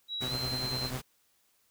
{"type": "tone with pitch glide", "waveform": "sine", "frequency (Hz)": [3882, 4113], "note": ["B7", "C8"], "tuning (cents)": [-31, -30], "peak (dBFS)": -33, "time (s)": [0.08, 0.91], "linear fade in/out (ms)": 50, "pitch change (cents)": 101, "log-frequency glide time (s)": [0.27, 0.33]}
{"type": "noise", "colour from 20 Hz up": "pink", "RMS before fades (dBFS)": -41, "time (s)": [0.2, 1.02], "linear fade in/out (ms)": 20}
{"type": "tone with tremolo", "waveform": "sawtooth", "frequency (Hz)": 128, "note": "C3", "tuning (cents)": -38, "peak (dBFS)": -29, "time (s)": [0.22, 0.99], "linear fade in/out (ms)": 0, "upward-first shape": "sine", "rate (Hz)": 10, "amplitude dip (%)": 75}
{"effects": ["white hiss -70 dBFS RMS until 1.7 s"]}